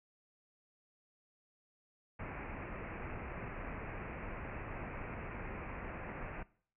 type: low-pass noise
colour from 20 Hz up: pink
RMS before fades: -44 dBFS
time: 2.19-6.43 s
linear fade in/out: 5 ms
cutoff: 2600 Hz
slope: 96 dB/octave
effects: noise-tail reverb RT60 0.5 s tail -20 dB re dry